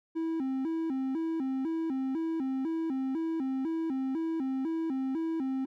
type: tone with vibrato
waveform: triangle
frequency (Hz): 293.7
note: D4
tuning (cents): 0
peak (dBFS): -27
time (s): 0.15-5.66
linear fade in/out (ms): 20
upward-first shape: square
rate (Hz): 2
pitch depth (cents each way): 180
effects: none